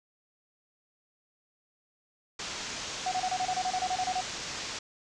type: low-pass noise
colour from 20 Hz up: white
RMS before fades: -38 dBFS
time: 2.39-4.79 s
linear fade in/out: 5 ms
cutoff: 7000 Hz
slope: 48 dB/octave
type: tone bursts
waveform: sine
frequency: 740 Hz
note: F#5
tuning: in tune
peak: -27 dBFS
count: 14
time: 3.06-4.209 s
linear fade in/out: 5 ms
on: 57 ms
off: 27 ms
effects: none